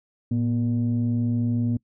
sine tone pair together, 113.45 / 240.4 Hz, A#2 / B3, -47 / -46 cents, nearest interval octave + minor second, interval 1301 cents, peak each -22 dBFS, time 0.31-1.77 s, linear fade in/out 5 ms, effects noise-tail reverb RT60 0.1 s tail -24 dB re dry + tanh soft clip ceiling -16 dBFS

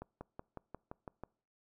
accelerating click train, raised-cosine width 1 ms, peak -30 dBFS, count 8, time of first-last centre 0.02-1.236 s, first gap 190 ms, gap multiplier 0.97, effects noise-tail reverb RT60 0.5 s tail -25 dB re dry

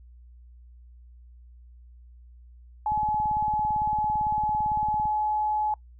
sine tone, 850 Hz, G#5, 40 cents sharp, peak -23 dBFS, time 2.86-5.74 s, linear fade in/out 2 ms
click train, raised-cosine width 5 ms, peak -26 dBFS, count 39, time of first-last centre 2.92-5.055 s, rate 17.8 Hz
effects noise-tail reverb RT60 0.1 s tail -24 dB re dry + added 60 Hz sine -47 dBFS peak until 5.99 s

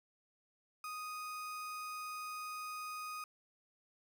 35% pulse tone, 1244.5 Hz, D#6, in tune, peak -40 dBFS, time 0.84-3.24 s, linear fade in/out 2 ms, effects none

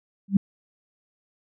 sine tone with exponential growth, 196.5 Hz, G3, 4 cents sharp, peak -10 dBFS, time 0.28-0.37 s, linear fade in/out 5 ms, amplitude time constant 19 ms, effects none

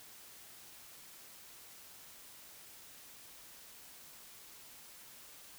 silence, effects white hiss -55 dBFS RMS until 5.58 s

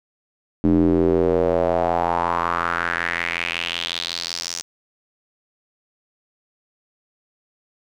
square tone with band-pass filter sweep, 42.7 Hz, F1, 38 cents flat, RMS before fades -21 dBFS, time 0.64-4.62 s, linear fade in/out 0 ms, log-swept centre 270 to 6100 Hz, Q 3.8, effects none

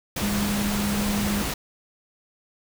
sine tone in noise, 204.4 Hz, G#3, 27 cents flat, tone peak -24 dBFS, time 0.22-1.42 s, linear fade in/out 5 ms, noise pink, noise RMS -28 dBFS, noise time 0.16-1.54 s, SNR +1 dB, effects none

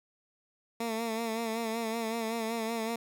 15% pulse tone with vibrato, 226.6 Hz, A#3, 49 cents flat, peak -25 dBFS, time 0.8-2.96 s, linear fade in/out 5 ms, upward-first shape sine, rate 5.3 Hz, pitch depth 49 cents each way, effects none

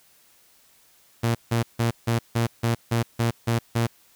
sawtooth tone bursts, 116.54 Hz, A#2, in tune, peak -16 dBFS, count 10, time 1.23-3.87 s, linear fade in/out 10 ms, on 120 ms, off 160 ms, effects white hiss -58 dBFS RMS until 4.15 s

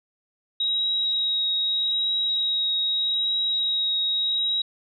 sine tone with vibrato, 3812 Hz, A#7, 38 cents sharp, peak -21 dBFS, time 0.6-4.62 s, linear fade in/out 5 ms, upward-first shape triangle, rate 0.81 Hz, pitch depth 14 cents each way, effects none

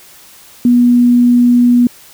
sine tone, 243 Hz, B3, 28 cents flat, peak -5 dBFS, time 0.65-1.87 s, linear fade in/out 2 ms, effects white hiss -40 dBFS RMS until 2.13 s

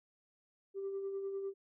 sine tone with tremolo, 392 Hz, G4, in tune, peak -34 dBFS, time 0.74-1.54 s, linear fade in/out 50 ms, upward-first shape sine, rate 10 Hz, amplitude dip 40%, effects tanh soft clip ceiling -33 dBFS

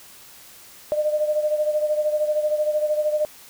sine beating tone pair, 603 / 616 Hz, D5 / D#5, +46 / -17 cents, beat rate 13 Hz, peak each -20 / -26 dBFS, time 0.92-3.25 s, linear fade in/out 0 ms, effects white hiss -46 dBFS RMS until 3.49 s

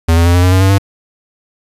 square tone with pitch steps, 82.4 / 84.52 / 86.7 / 88.93 / 91.22 / 93.57 / 95.97 / 98.44 Hz, E2 / E2 / F2 / F2 / F#2 / F#2 / G2 / G2, 0 / +44 / -12 / +32 / -24 / +20 / -36 / +8 cents, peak -7 dBFS, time 0.08-0.784 s, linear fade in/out 10 ms, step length 88 ms, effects resampled to 32000 Hz + 7-bit

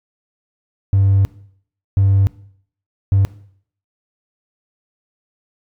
triangle tone bursts at uneven times, 98 Hz, G2, in tune, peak -7 dBFS, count 3, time 0.93-1.25 / 1.97-2.27 / 3.12-3.25 s, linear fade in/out 0 ms, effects noise-tail reverb RT60 0.6 s tail -20 dB re dry + tanh soft clip ceiling -5 dBFS

